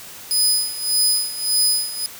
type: tone with tremolo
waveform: 20% pulse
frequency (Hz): 5000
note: D#8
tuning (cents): +8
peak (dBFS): -8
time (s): 0.31-2.06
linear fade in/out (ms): 0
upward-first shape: sine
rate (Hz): 1.7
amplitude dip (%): 80
effects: white hiss -38 dBFS RMS until 2.19 s